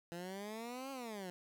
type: exponential two-way sweep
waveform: 15% pulse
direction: up then down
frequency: 168.4 to 276 to 175.4 Hz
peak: -37 dBFS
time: 0.12-1.3 s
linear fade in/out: 0 ms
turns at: 0.91 s
effects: none